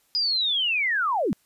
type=linear sweep; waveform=sine; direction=down; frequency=4982 to 156.4 Hz; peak=-21 dBFS; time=0.15-1.33 s; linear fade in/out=0 ms; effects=white hiss -65 dBFS RMS until 1.45 s + resampled to 32000 Hz